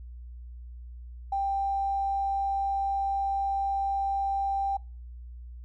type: tone with tanh clipping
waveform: triangle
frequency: 788 Hz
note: G5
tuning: 9 cents sharp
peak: -25 dBFS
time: 1.32-4.77 s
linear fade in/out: 5 ms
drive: 3 dB
effects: noise-tail reverb RT60 0.3 s tail -24 dB re dry + added 60 Hz sine -40 dBFS peak until 5.64 s